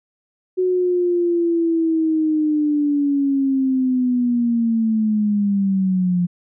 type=linear sweep; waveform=sine; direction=down; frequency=370 to 174.61 Hz; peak=-15 dBFS; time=0.57-6.27 s; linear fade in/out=20 ms; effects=none